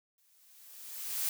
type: noise with exponential growth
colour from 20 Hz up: blue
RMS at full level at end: -31 dBFS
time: 0.18-1.29 s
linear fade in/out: 1 ms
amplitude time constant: 240 ms
effects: none